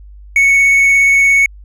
triangle tone with vibrato, 2217 Hz, C#7, in tune, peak -5 dBFS, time 0.36-1.46 s, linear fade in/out 2 ms, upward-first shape sine, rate 17 Hz, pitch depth 9 cents each way, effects added 50 Hz sine -33 dBFS peak until 1.64 s

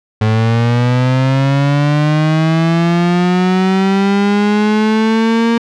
35% pulse linear sweep, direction up, 107.6 to 233.1 Hz, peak -8 dBFS, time 0.21-5.58 s, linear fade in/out 5 ms, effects low-pass 4000 Hz 12 dB/octave

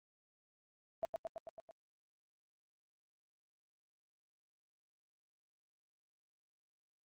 sine tone with echo, 659.3 Hz, E5, in tune, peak -32 dBFS, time 1.03-1.05 s, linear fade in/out 0 ms, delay 110 ms, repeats 6, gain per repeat -3 dB, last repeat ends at 1.71 s, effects Opus 32 kbps

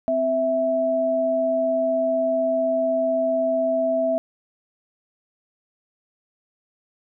sine tone pair together, 258.8 / 657 Hz, C4 / E5, -19 / -6 cents, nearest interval octave + major third, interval 1613 cents, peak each -27 / -19 dBFS, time 0.08-4.18 s, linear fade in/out 0 ms, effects none

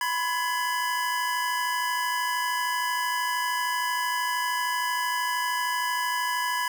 square tone cluster, 988 / 1041 / 1683 / 2021 Hz, B5 / C6 / G#6 / B6, 0 / -9 / +23 / +39 cents, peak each -28 / -37 / -31 / -37 dBFS, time 0.01-6.68 s, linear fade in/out 2 ms, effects none

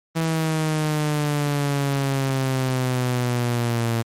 sawtooth exponential sweep, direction down, 163.8 to 114.6 Hz, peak -16 dBFS, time 0.15-4.03 s, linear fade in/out 20 ms, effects MP3 64 kbps

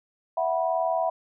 sine chord, E suspended second, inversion none, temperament equal with one note detuned, 659.3 / 740 / 977.5 Hz, E5 / F#5 / B5, 0 / 0 / -18 cents, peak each -25 / -27 / -30 dBFS, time 0.37-1.1 s, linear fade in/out 5 ms, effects none

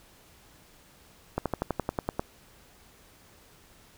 slowing click train, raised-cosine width 1 ms, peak -13 dBFS, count 10, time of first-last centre 1.38-2.195 s, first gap 77 ms, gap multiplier 1.04, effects pink hiss -57 dBFS RMS until 3.97 s

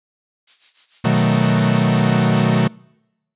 violet noise with tremolo, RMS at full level -33 dBFS, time 0.47-1.53 s, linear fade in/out 5 ms, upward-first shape sine, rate 6.7 Hz, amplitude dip 75%
45% pulse chord, B dominant seventh, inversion none, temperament equal, 123.47 / 155.56 / 185 / 220 Hz, B2 / D#3 / F#3 / A3, 0 / 0 / 0 / 0 cents, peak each -19 dBFS, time 1.04-2.68 s, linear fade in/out 10 ms
effects noise-tail reverb RT60 0.9 s tail -26 dB re dry + resampled to 8000 Hz

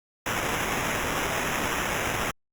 violet noise with sample-and-hold, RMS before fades -28 dBFS, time 0.26-2.31 s, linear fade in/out 2 ms, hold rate 4410 Hz, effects Opus 48 kbps

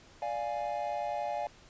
triangle chord, D diminished, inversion none, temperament equal, 587.3 / 698.5 / 830.6 Hz, D5 / F5 / Ab5, 0 / 0 / 0 cents, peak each -35 / -34 / -34 dBFS, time 0.22-1.47 s, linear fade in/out 2 ms, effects pink hiss -57 dBFS RMS until 1.69 s + resampled to 16000 Hz

